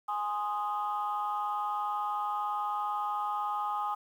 sine chord, Ab major, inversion none, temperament equal, 830.6 / 1046.5 / 1244.5 Hz, Ab5 / C6 / Eb6, 0 / 0 / 0 cents, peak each -32 / -37 / -33 dBFS, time 0.08-3.95 s, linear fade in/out 10 ms, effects tanh soft clip ceiling -23 dBFS + 10-bit

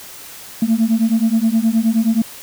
sine beating tone pair, 220.1 / 229.6 Hz, A3 / A#3, +1 / -26 cents, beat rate 9.5 Hz, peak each -14 dBFS, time 0.62-2.22 s, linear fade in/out 5 ms, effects tanh soft clip ceiling -8 dBFS + white hiss -36 dBFS RMS until 2.42 s

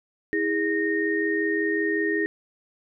sine tone cluster, 323.6 / 409 / 1849 Hz, E4 / G#4 / A#6, -32 / -26 / -15 cents, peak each -26 dBFS, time 0.33-2.26 s, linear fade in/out 0 ms, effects none

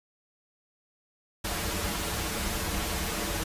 pink noise with comb filter, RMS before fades -31 dBFS, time 1.44-3.44 s, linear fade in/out 10 ms, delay 7.7 ms, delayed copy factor -0.75, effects resampled to 32000 Hz

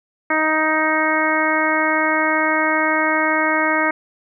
harmonic tone, 312.6 Hz, D#4, 8 cents sharp, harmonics 1 / 2 / 3 / 4 / 5 / 6 / 7, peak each -23 / -23 / -23 / -23 / -23 / -23 / -23 dBFS, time 0.3-3.91 s, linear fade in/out 5 ms, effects none

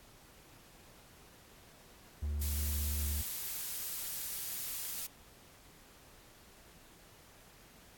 triangle tone with vibrato, 73.42 Hz, D2, in tune, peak -31 dBFS, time 2.22-3.22 s, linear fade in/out 10 ms, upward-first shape triangle, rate 19 Hz, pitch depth 15 cents each way
blue noise, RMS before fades -39 dBFS, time 2.41-5.07 s, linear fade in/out 10 ms
effects pink hiss -59 dBFS RMS until 7.97 s + AAC 64 kbps

